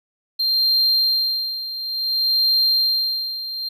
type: tone with tremolo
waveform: triangle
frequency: 4178 Hz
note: C8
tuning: 3 cents flat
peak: -13 dBFS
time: 0.39-3.69 s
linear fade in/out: 10 ms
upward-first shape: sine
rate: 0.57 Hz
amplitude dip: 75%
effects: none